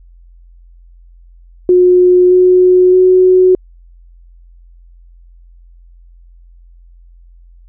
sine tone with pitch steps, 361.2 / 365.2 / 369.2 Hz, F#4 / F#4 / F#4, -42 / -23 / -4 cents, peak -4 dBFS, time 1.69-3.55 s, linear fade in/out 2 ms, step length 620 ms, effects added 43 Hz sine -38 dBFS peak until 7.68 s

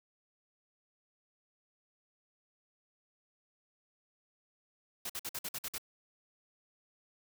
white noise bursts, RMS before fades -39 dBFS, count 8, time 5.05-5.782 s, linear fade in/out 5 ms, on 46 ms, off 52 ms, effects none

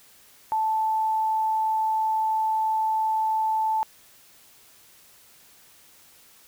sine tone, 877 Hz, A5, 6 cents flat, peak -21 dBFS, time 0.52-3.83 s, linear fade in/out 0 ms, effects white hiss -54 dBFS RMS until 6.47 s

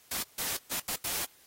white noise bursts at uneven times, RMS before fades -33 dBFS, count 5, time 0.11-0.23 / 0.38-0.57 / 0.71-0.8 / 0.88-0.96 / 1.04-1.25 s, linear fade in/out 5 ms, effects white hiss -60 dBFS RMS until 1.46 s + AAC 48 kbps

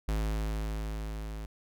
square tone with level ramp, 53.3 Hz, G#1, 46 cents sharp, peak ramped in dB -28 to -38 dBFS, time 0.08-1.46 s, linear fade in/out 5 ms, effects none

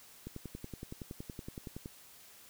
click train, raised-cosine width 3 ms, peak -29 dBFS, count 18, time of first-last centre 0.27-1.859 s, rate 10.7 Hz, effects white hiss -57 dBFS RMS until 2.49 s

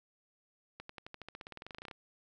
accelerating click train, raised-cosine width 0.3 ms, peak -29 dBFS, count 21, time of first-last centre 0.8-1.912 s, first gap 94 ms, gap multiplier 0.94, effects none

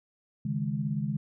sine chord, C# suspended second, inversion none, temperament equal, 138.59 / 155.56 / 207.7 Hz, C#3 / D#3 / G#3, 0 / 0 / 0 cents, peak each -32 dBFS, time 0.45-1.17 s, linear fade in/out 5 ms, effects none

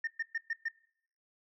sine tone bursts, 1820 Hz, A#6, 42 cents flat, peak -29 dBFS, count 5, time 0.04-0.685 s, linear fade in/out 5 ms, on 33 ms, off 120 ms, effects noise-tail reverb RT60 0.7 s tail -23 dB re dry + tanh soft clip ceiling -28 dBFS

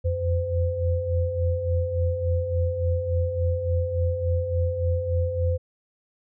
sine tone cluster, 84.2 / 87.7 / 512 Hz, E2 / F2 / C5, +37 / +8 / -38 cents, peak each -28 / -24 / -27 dBFS, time 0.04-5.58 s, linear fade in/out 20 ms, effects none

